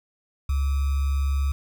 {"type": "tone with sample-and-hold", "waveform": "sine", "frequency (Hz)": 69.3, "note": "C#2", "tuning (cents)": 0, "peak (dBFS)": -20, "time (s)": [0.49, 1.52], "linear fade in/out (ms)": 5, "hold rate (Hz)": 1225, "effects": []}